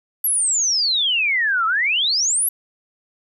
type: exponential two-way sweep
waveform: sine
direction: down then up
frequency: 11790 to 1274 to 11790 Hz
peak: -16 dBFS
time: 0.24-2.49 s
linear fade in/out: 5 ms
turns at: 1.66 s
effects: none